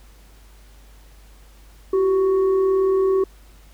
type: tone with frequency modulation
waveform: sine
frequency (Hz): 383.6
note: G4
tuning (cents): -37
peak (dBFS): -15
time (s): 1.93-3.24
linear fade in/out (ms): 5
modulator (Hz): 729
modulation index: 0.33
effects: added 50 Hz sine -45 dBFS peak until 3.73 s + pink hiss -54 dBFS RMS until 3.73 s